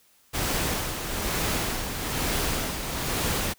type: noise with tremolo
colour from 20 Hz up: pink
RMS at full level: -26 dBFS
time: 0.33-3.54 s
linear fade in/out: 20 ms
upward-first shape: sine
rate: 1.1 Hz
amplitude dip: 50%
effects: white hiss -61 dBFS RMS until 3.58 s